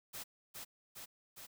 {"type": "noise with echo", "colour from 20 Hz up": "white", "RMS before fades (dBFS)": -45, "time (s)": [0.13, 0.24], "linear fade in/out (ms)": 20, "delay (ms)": 410, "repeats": 3, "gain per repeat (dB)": -2, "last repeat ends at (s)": 1.47, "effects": []}